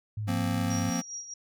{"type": "tone with vibrato", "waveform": "sine", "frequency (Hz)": 103.83, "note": "G#2", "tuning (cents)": 0, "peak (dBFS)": -30, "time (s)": [0.17, 0.9], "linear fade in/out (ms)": 5, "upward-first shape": "sine", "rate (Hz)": 5.8, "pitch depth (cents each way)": 55}
{"type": "chord", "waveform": "square", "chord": "F suspended fourth", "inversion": "none", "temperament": "just", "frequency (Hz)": [174.61, 232.8, 261.9], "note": ["F3", "Bb3", "C4"], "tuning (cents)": [0, -2, 2], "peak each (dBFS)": [-33, -33, -33], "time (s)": [0.27, 1.02], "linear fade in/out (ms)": 20}
{"type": "tone with tremolo", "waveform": "sine", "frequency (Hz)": 5690, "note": "F8", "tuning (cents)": 31, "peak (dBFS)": -34, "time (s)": [0.7, 1.34], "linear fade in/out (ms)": 5, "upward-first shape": "sine", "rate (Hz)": 4.9, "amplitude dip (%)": 65}
{"effects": []}